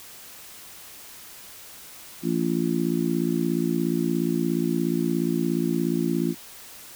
harmonic tone, 57 Hz, A#1, 38 cents flat, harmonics 3 / 4 / 5 / 6, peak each -27 / -27 / -27 / -27 dBFS, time 2.22-6.35 s, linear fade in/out 50 ms, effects white hiss -44 dBFS RMS until 6.95 s

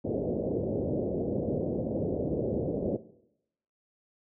white low-pass noise, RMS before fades -30 dBFS, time 0.04-2.97 s, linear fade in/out 10 ms, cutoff 570 Hz, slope 48 dB/octave, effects noise-tail reverb RT60 0.8 s tail -17 dB re dry + high-pass 80 Hz 12 dB/octave

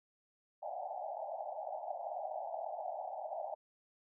pink band-pass noise, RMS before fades -42 dBFS, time 0.62-3.55 s, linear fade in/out 10 ms, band 600 to 840 Hz, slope 96 dB/octave, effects none

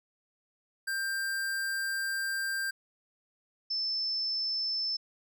square / sine tone pair in turn, 1575 / 5279 Hz, G6 / E8, +8 / +2 cents, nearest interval octave + major sixth, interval 2094 cents, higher second, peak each -31 / -29 dBFS, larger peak second, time 0.87-2.71 / 3.7-4.97 s, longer first, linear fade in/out 10 ms, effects none

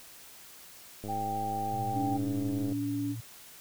click train, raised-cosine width 2 ms, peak -27 dBFS, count 176, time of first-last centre 1.04-2.723 s, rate 104 Hz
sine tone, 786 Hz, G5, 4 cents sharp, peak -31 dBFS, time 1.08-2.18 s, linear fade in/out 20 ms
sine tone with pitch glide, 116.54 to 114.6 Hz, A#2 to A#2, 0 to -29 cents, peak -36 dBFS, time 1.73-3.21 s, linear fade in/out 10 ms, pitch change -29 cents, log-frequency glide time 2.04-2.83 s
sine tone with vibrato, 285.5 Hz, D4, 49 cents flat, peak -30 dBFS, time 1.93-3.16 s, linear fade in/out 50 ms, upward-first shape sine, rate 18 Hz, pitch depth 13 cents each way
effects white hiss -51 dBFS RMS until 3.6 s

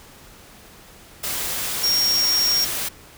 sine tone in noise, 5570 Hz, F8, 5 cents flat, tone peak -17 dBFS, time 1.83-2.65 s, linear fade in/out 10 ms, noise white, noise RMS -26 dBFS, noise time 1.23-2.89 s, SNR +6 dB, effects pink hiss -46 dBFS RMS until 3.17 s

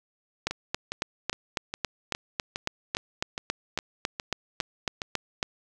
two click trains, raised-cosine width 0.2 ms, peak -14 / -9 dBFS, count 12 / 19, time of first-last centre 0.51-5.018 / 0.47-5.429 s, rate 2.44 / 3.63 Hz, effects none

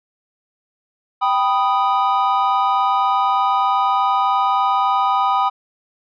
triangle chord, G augmented, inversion none, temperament equal, 784 / 987.8 / 1244.5 Hz, G5 / B5 / D#6, 0 / 0 / 0 cents, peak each -17 dBFS, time 1.21-5.5 s, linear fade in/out 20 ms, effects resampled to 11025 Hz

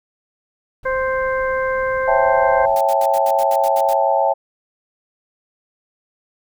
brown noise, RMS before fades -39 dBFS, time 0.83-2.75 s, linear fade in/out 2 ms
harmonic tone, 523.3 Hz, C5, in tune, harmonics 1 / 2 / 3 / 4, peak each -19 / -24 / -24 / -32 dBFS, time 0.85-2.66 s, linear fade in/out 10 ms
sine chord, A dominant seventh, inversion first, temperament just, 550 / 660 / 792 / 880 Hz, C#5 / E5 / G5 / A5, -14 / +2 / +18 / 0 cents, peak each -19 dBFS, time 2.07-4.34 s, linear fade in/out 20 ms
white noise bursts, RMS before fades -33 dBFS, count 10, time 2.76-3.933 s, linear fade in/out 2 ms, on 48 ms, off 77 ms
effects none

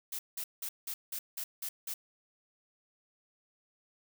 blue noise bursts, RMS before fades -38 dBFS, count 8, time 0.12-1.94 s, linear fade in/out 5 ms, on 70 ms, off 180 ms, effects none

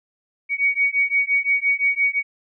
sine beating tone pair, 2243 / 2248.8 Hz, C#7 / C#7, +20 / +24 cents, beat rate 5.8 Hz, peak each -20 dBFS, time 0.49-2.23 s, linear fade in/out 50 ms, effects none

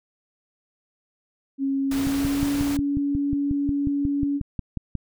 sine tone with pitch glide, 273 to 283.6 Hz, C#4 to C#4, -26 to +40 cents, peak -21 dBFS, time 1.58-4.41 s, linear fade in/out 50 ms, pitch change +66 cents, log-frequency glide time 1.97-2.48 s
pink noise, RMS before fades -33 dBFS, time 1.91-2.77 s, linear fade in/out 5 ms
click train, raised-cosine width 5 ms, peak -15 dBFS, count 17, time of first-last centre 2.07-4.953 s, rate 5.55 Hz
effects none

